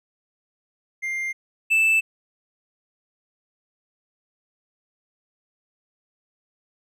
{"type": "tone pair in turn", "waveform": "triangle", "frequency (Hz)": [2100, 2640], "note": ["C7", "E7"], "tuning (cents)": [6, 2], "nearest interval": "major third", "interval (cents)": 396, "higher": "second", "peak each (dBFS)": [-23, -14], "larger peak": "second", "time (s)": [[1.02, 1.33], [1.7, 2.01]], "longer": "neither", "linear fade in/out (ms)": 20, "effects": []}